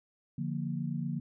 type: chord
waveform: sine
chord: Bb major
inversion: first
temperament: equal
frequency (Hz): 146.83 / 174.61 / 233.1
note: D3 / F3 / Bb3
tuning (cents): 0 / 0 / 0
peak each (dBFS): -35 / -36 / -37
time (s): 0.38-1.2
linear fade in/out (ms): 5
effects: none